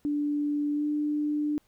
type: tone with pitch glide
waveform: sine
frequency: 292.8 to 297.4 Hz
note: D4 to D4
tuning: -5 to +22 cents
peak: -25 dBFS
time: 0.05-1.58 s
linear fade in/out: 0 ms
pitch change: +27 cents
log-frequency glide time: 0.73-0.85 s
effects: pink hiss -68 dBFS RMS until 1.67 s